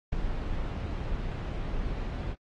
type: noise with ADSR envelope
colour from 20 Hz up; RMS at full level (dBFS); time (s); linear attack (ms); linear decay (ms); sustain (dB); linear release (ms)
brown; -25; 0.12-2.36; 9; 8; -7; 53
effects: low-pass 4000 Hz 12 dB/octave + AAC 32 kbps